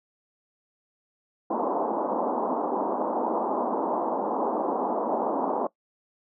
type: band-pass noise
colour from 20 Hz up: white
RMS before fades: -27 dBFS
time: 1.5-5.67 s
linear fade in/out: 5 ms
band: 220 to 1000 Hz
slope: 48 dB/octave
effects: noise-tail reverb RT60 0.1 s tail -20 dB re dry